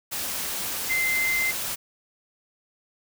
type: tone in noise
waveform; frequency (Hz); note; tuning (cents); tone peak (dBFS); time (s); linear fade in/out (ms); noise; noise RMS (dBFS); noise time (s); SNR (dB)
sine; 2078; C7; -12; -22; 0.89-1.52; 20; white; -30; 0.11-1.76; +5
effects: none